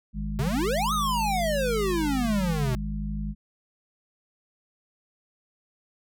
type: harmonic tone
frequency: 51.91 Hz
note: G#1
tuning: in tune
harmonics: 1 / 3 / 4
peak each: -30 / -35 / -33 dBFS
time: 0.13-3.35 s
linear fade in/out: 50 ms
type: exponential two-way sweep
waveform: square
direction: up then down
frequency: 122.4 to 1292 to 122.4 Hz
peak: -25 dBFS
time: 0.39-2.75 s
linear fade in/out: 0 ms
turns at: 0.93 s
effects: none